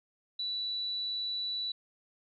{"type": "tone", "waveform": "sine", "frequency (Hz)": 3951, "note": "B7", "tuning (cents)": 0, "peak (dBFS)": -32, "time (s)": [0.39, 1.72], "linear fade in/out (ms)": 5, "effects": []}